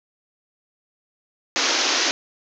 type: band-pass noise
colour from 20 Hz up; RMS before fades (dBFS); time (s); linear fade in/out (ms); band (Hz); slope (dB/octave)
white; -21; 1.56-2.11; 0; 250 to 6500; 96
effects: none